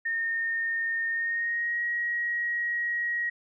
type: tone with pitch glide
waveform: sine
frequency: 1831 to 1896.7 Hz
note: A#6 to A#6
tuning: -32 to +29 cents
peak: -26 dBFS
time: 0.05-3.3 s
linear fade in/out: 10 ms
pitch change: +61 cents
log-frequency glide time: 1.1-1.82 s
effects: none